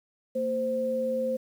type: tone pair together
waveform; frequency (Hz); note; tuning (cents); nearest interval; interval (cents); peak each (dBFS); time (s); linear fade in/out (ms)
sine; 229.6 / 520.8; A#3 / C5; -26 / -8; octave + major second; 1418; -33 / -26; 0.35-1.37; 10
effects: 9-bit